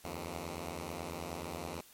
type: beating tone pair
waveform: 5% pulse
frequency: 77.6 / 86.9 Hz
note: D#2 / F2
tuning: -4 / -8 cents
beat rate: 9.3 Hz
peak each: -32 / -30 dBFS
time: 0.04-1.81 s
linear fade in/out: 5 ms
effects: white hiss -59 dBFS RMS until 1.93 s + MP3 64 kbps